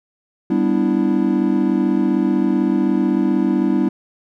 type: chord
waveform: triangle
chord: E minor seventh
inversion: first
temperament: equal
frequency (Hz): 196 / 246.9 / 293.7 / 329.6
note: G3 / B3 / D4 / E4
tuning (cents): 0 / 0 / 0 / 0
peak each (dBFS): -18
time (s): 0.5-3.89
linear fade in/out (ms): 5
effects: none